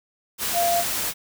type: tone in noise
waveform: sine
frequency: 691 Hz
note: F5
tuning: 19 cents flat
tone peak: -19 dBFS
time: 0.53-0.84 s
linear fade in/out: 50 ms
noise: white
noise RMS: -26 dBFS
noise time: 0.38-1.14 s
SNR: +4 dB
effects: none